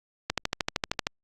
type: click train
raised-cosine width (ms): 0.2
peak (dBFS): -8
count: 11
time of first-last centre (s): 0.3-1.069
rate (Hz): 13
effects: Opus 48 kbps